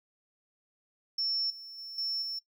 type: tone with level steps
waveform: triangle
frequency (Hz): 5400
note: E8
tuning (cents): +41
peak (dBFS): -26 / -43 / -40 / -29 / -33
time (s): 1.18-2.39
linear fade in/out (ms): 5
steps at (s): 1.5 / 1.78 / 1.98 / 2.22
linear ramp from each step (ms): 2
effects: noise-tail reverb RT60 0.1 s tail -21 dB re dry + tanh soft clip ceiling -25 dBFS